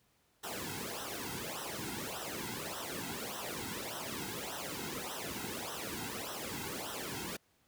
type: noise with flanger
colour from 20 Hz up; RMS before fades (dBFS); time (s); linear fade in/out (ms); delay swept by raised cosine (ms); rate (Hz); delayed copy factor
pink; -41; 0.43-7.37; 10; 0.43 to 1.73; 1.7; -0.85
effects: pink hiss -72 dBFS RMS until 7.67 s + high-pass 60 Hz 12 dB/octave